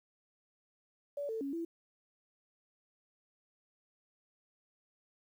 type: tone with pitch steps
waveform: sine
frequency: 573 / 445.9 / 277.6 / 334 Hz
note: D5 / A4 / C#4 / E4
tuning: -43 / +23 / +3 / +23 cents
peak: -35 dBFS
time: 1.17-1.65 s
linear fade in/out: 5 ms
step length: 120 ms
effects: 11-bit